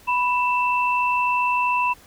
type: tone pair together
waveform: sine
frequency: 987.8 / 2665 Hz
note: B5 / E7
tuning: 0 / +18 cents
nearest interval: octave + perfect fourth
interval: 1718 cents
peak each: -19 / -24 dBFS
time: 0.07-1.94 s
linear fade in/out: 20 ms
effects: pink hiss -50 dBFS RMS until 2.06 s

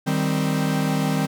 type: chord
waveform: 45% pulse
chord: C minor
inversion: first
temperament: equal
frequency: 155.56 / 196 / 261.6 Hz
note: Eb3 / G3 / C4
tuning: 0 / 0 / 0 cents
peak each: -23 / -25 / -25 dBFS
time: 0.06-1.27 s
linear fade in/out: 20 ms
effects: none

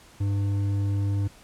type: tone with hard clipping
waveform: triangle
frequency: 100 Hz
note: G2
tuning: 35 cents sharp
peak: -24 dBFS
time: 0.2-1.28 s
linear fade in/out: 10 ms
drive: 10 dB
effects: pink hiss -52 dBFS RMS until 1.43 s + low-pass 11000 Hz 12 dB/octave

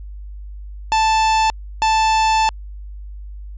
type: tone bursts at uneven times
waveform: 45% pulse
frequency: 880 Hz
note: A5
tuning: in tune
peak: -13 dBFS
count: 2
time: 0.92-1.5 / 1.82-2.49 s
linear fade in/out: 0 ms
effects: added 50 Hz sine -30 dBFS peak until 3.57 s + resampled to 16000 Hz

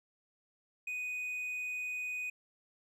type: tone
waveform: triangle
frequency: 2489 Hz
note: D#7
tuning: in tune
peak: -34 dBFS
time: 0.87-2.3 s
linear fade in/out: 5 ms
effects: none

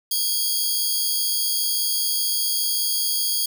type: tone cluster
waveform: 10% pulse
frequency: 3287 / 4538 / 4898 Hz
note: G#7 / C#8 / D#8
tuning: -19 / +40 / -28 cents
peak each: -18 dBFS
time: 0.11-3.46 s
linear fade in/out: 5 ms
effects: none

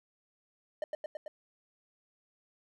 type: tone with echo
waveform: triangle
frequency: 609 Hz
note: D#5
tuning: 37 cents flat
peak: -29 dBFS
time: 0.82-0.84 s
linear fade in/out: 2 ms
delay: 110 ms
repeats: 4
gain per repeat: -2 dB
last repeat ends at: 1.28 s
effects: none

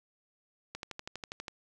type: click train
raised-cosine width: 0.2 ms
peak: -22 dBFS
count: 10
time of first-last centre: 0.75-1.482 s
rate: 12.3 Hz
effects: none

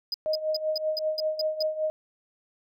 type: tone bursts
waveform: triangle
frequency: 4978 Hz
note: D#8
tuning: in tune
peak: -25 dBFS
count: 8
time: 0.12-1.626 s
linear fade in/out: 2 ms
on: 22 ms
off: 190 ms
type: tone with tremolo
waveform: sine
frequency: 622.3 Hz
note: D#5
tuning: in tune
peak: -22 dBFS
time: 0.26-1.9 s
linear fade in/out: 0 ms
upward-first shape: triangle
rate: 5.2 Hz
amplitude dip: 80%
effects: none

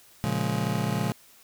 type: chord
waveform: 40% pulse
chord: Bb minor seventh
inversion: none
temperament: just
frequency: 116.54 / 139.85 / 174.81 / 209.8 Hz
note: Bb2 / Db3 / F3 / Ab3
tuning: 0 / +16 / +2 / +18 cents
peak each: -30 dBFS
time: 0.24-1.12 s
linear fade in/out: 0 ms
effects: white hiss -55 dBFS RMS until 1.43 s

